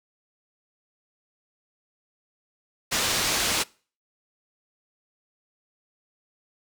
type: low-pass noise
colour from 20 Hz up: white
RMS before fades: -25 dBFS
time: 2.91-3.64 s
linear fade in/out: 20 ms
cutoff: 6800 Hz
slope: 12 dB/octave
effects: noise-tail reverb RT60 0.4 s tail -24 dB re dry